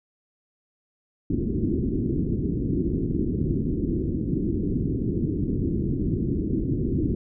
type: low-pass noise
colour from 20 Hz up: white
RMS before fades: -25 dBFS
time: 1.3-7.15 s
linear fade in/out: 2 ms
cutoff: 360 Hz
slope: 48 dB/octave
effects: none